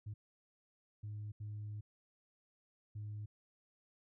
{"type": "tone bursts at uneven times", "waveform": "sine", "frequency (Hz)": 105.1, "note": "G#2", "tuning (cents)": 21, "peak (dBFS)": -40, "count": 4, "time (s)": [[0.06, 0.14], [1.03, 1.32], [1.4, 1.81], [2.95, 3.26]], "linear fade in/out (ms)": 10, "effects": ["tanh soft clip ceiling -39 dBFS"]}